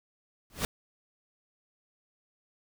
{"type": "noise with exponential growth", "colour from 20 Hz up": "pink", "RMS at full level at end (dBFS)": -25, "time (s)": [0.5, 0.65], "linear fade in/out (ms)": 1, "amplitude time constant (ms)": 32, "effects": []}